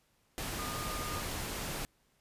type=tone in noise; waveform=sine; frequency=1220 Hz; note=D#6; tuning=34 cents flat; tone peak=-41 dBFS; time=0.59-1.21 s; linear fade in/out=0 ms; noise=pink; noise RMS=-38 dBFS; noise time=0.38-1.85 s; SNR=-6 dB; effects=pink hiss -72 dBFS RMS until 2.2 s + resampled to 32000 Hz